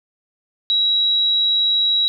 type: tone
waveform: sine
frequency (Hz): 3873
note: B7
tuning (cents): -35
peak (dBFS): -14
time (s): 0.7-2.08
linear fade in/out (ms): 0
effects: none